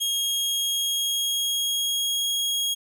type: tone with pitch glide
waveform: sawtooth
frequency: 3263 to 3289 Hz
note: G#7 to G#7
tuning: -31 to -18 cents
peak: -20 dBFS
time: 0-2.75 s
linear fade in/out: 20 ms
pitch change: +13 cents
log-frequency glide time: 0.11-2.24 s
effects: none